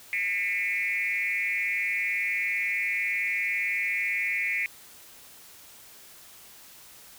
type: tone with frequency modulation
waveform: sine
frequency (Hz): 2200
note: C#7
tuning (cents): -14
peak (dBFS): -25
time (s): 0.13-4.66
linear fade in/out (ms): 0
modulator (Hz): 191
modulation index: 1.3
effects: white hiss -50 dBFS RMS until 7.18 s